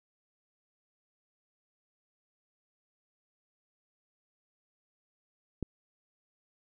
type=click; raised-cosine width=3 ms; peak=-20 dBFS; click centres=5.627 s; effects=none